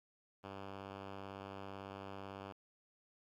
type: tone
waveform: 5% pulse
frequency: 98 Hz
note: G2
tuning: in tune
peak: -35 dBFS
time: 0.43-2.53 s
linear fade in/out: 20 ms
effects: low-pass 3000 Hz 12 dB/octave + 12-bit